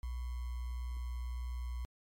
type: tone with sample-and-hold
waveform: sine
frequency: 60.8 Hz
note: B1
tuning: 26 cents flat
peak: -36 dBFS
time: 0.03-1.85 s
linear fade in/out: 0 ms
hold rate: 1050 Hz
effects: MP3 64 kbps